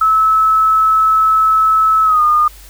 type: tone with pitch glide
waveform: sine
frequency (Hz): 1300 to 1220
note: E6 to D#6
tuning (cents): -24 to -34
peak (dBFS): -8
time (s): 0.01-2.48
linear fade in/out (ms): 5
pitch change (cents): -110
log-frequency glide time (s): 2.04-2.22
effects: added 50 Hz sine -37 dBFS peak until 2.69 s + white hiss -41 dBFS RMS until 2.69 s

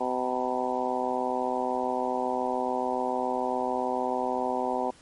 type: harmonic tone with a mistuned harmonic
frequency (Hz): 126.9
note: B2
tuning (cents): +47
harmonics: 2 / 3 / 4 / 5 / 6 / 7 / 8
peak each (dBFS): -34 / -34 / -33 / -34 / -31 / -34 / -35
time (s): 0-4.91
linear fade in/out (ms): 10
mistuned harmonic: 8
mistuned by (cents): -69
effects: pink hiss -55 dBFS RMS until 5.01 s + MP3 48 kbps

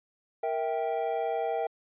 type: chord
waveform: triangle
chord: E diminished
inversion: second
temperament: equal with one note detuned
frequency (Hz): 466.2 / 652.8 / 784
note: Bb4 / E5 / G5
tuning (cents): 0 / -17 / 0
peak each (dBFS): -30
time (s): 0.43-1.67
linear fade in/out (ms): 5
effects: resampled to 8000 Hz

